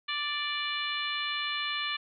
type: harmonic tone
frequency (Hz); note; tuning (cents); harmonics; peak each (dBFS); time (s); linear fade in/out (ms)
587.3; D5; 0; 2 / 3 / 4 / 5 / 6 / 7; -37 / -37 / -36 / -36 / -37 / -41; 0.08-1.97; 10
effects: none